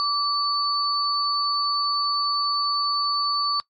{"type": "tone pair together", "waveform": "sine", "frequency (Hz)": [1162, 4495], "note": ["D6", "C#8"], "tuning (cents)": [-19, 23], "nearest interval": "octave + major seventh", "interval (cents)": 2342, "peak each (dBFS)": -23, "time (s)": [0, 3.6], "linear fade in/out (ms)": 0, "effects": ["noise-tail reverb RT60 0.1 s tail -22 dB re dry", "MP3 48 kbps"]}